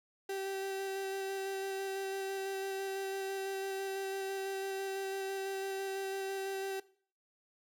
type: tone with vibrato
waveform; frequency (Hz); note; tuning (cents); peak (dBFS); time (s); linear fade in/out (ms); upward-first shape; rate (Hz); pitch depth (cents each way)
35% pulse; 387.8; G4; -19; -34; 0.29-6.8; 5; square; 6; 9
effects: noise-tail reverb RT60 0.5 s tail -19 dB re dry